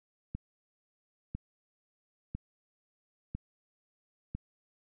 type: click train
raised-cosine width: 5 ms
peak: -24 dBFS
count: 5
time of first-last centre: 0.35-4.35 s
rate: 1 Hz
effects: none